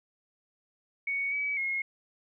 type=tone with pitch steps; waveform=sine; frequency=2229 / 2281 / 2158 Hz; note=C#7 / C#7 / C#7; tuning=+9 / +49 / -47 cents; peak=-28 dBFS; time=1.07-1.82 s; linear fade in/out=5 ms; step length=250 ms; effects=none